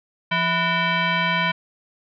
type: tone with frequency modulation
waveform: sine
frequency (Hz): 652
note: E5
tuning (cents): -19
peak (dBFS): -18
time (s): 0.31-1.52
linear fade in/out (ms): 10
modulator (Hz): 824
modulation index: 2.9
effects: none